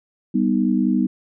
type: chord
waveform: sine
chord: G augmented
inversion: none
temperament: equal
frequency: 196 / 246.9 / 311.1 Hz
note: G3 / B3 / D#4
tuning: 0 / 0 / 0 cents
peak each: -20 / -19 / -22 dBFS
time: 0.34-1.07 s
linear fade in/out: 10 ms
effects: none